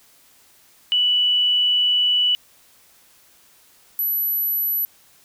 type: tone pair in turn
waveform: sine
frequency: 2960 / 11840 Hz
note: F#7 / F#9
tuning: 0 / 0 cents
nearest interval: 2 octaves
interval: 2400 cents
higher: second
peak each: -15 / -19 dBFS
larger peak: first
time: 0.92-2.35 / 3.99-4.85 s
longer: first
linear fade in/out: 0 ms
effects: white hiss -54 dBFS RMS until 5.24 s